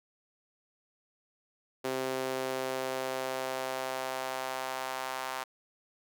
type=tone with high-pass filter sweep; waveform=sawtooth; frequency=130.81 Hz; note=C3; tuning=in tune; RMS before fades=-35 dBFS; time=1.84-5.44 s; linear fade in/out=10 ms; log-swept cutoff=390 to 910 Hz; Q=1.7; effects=none

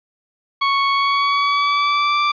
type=tone with pitch glide; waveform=sawtooth; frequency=1108.7 to 1173.9 Hz; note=C#6 to D6; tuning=0 to -1 cents; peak=-11 dBFS; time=0.61-2.32 s; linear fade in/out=10 ms; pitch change=+99 cents; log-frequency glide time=0.92-2.21 s; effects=resampled to 11025 Hz + 8-bit

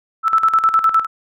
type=tone with tremolo; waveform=sine; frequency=1318.5 Hz; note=E6; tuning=in tune; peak=-9 dBFS; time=0.23-1.07 s; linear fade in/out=50 ms; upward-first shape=square; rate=9.8 Hz; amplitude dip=70%; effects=none

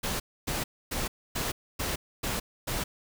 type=noise bursts; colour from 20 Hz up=pink; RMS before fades=-31 dBFS; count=7; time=0.03-2.84 s; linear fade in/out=10 ms; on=170 ms; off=270 ms; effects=none

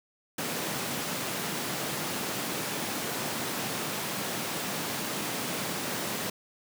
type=high-pass noise; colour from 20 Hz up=pink; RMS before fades=-33 dBFS; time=0.38-6.3 s; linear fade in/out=5 ms; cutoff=140 Hz; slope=24 dB/octave; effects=none

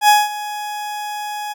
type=tone with ADSR envelope; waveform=40% pulse; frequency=837 Hz; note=G#5; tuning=13 cents sharp; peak=-6 dBFS; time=0.01-1.54 s; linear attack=74 ms; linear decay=200 ms; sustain=-17 dB; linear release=22 ms; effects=none

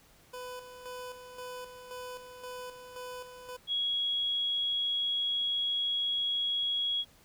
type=tone with tremolo; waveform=25% pulse; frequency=500 Hz; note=B4; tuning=21 cents sharp; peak=-36 dBFS; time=0.33-3.57 s; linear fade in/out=10 ms; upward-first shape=square; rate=1.9 Hz; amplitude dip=55%
type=tone; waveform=sine; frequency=3322 Hz; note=G#7; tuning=in tune; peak=-28 dBFS; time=3.67-7.05 s; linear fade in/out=50 ms
effects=pink hiss -61 dBFS RMS until 7.24 s

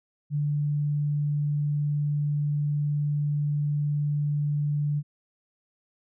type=tone; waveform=sine; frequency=146.83 Hz; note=D3; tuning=in tune; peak=-23 dBFS; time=0.3-5.03 s; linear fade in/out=50 ms; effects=none

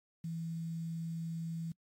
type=tone with quantisation; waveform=sine; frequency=164.81 Hz; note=E3; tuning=in tune; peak=-36 dBFS; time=0.24-1.72 s; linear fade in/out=5 ms; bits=10; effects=noise-tail reverb RT60 0.1 s tail -26 dB re dry + MP3 64 kbps

